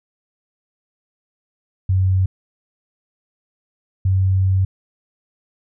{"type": "tone pair in turn", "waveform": "sine", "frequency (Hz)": [94, 94.82], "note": ["F#2", "F#2"], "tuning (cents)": [28, 43], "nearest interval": "unison", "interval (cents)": 15, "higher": "second", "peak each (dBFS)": -13, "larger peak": "neither", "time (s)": [[1.89, 2.26], [4.05, 4.65]], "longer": "second", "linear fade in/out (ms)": 5, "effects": []}